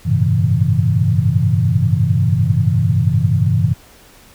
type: tone cluster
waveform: sine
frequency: 95.1 / 105.7 / 117.9 / 135.4 / 163.5 Hz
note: F#2 / G#2 / A#2 / C#3 / E3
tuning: +48 / +31 / +20 / -40 / -14 cents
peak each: -18 dBFS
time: 0.05-3.74 s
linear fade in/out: 20 ms
effects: pink hiss -45 dBFS RMS until 4.34 s